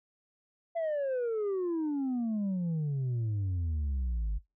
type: exponential sweep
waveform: sine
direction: down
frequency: 682 to 49 Hz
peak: -26 dBFS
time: 0.75-4.39 s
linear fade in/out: 20 ms
effects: noise-tail reverb RT60 0.2 s tail -22 dB re dry + tanh soft clip ceiling -28 dBFS